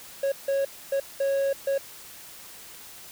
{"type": "tone bursts at uneven times", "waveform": "triangle", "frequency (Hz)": 550, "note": "C#5", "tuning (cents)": -14, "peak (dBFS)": -20, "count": 5, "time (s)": [[0.23, 0.32], [0.48, 0.65], [0.92, 1], [1.2, 1.53], [1.67, 1.78]], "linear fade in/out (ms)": 5, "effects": ["white hiss -45 dBFS RMS until 3.11 s"]}